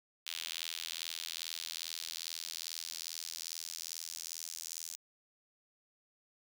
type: tone with high-pass filter sweep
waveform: sawtooth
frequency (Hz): 82.41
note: E2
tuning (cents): 0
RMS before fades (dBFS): -43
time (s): 0.26-4.96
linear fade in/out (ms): 10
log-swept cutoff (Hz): 3300 to 6200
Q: 2
effects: none